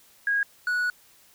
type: tone pair in turn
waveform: sine / triangle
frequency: 1640 / 1468.5 Hz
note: G#6 / F#6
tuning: -22 / -13 cents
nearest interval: major second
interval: 191 cents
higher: first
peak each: -21 dBFS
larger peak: neither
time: 0.27-0.43 / 0.67-0.9 s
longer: second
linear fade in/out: 2 ms
effects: white hiss -57 dBFS RMS until 1.34 s